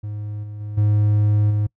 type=tone with level steps; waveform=triangle; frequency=104.7 Hz; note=G#2; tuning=15 cents sharp; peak=-24 / -28 / -25 / -12 / -15 dBFS; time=0.03-1.67 s; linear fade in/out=10 ms; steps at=0.43 / 0.6 / 0.77 / 1.5 s; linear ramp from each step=10 ms; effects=noise-tail reverb RT60 0.1 s tail -25 dB re dry